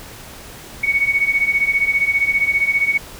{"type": "beating tone pair", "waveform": "sine", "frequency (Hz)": [2217, 2232], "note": ["C#7", "C#7"], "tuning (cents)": [0, 11], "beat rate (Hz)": 15, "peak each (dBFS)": [-19, -16], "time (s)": [0.83, 2.98], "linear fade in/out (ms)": 10, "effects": ["pink hiss -37 dBFS RMS until 3.19 s"]}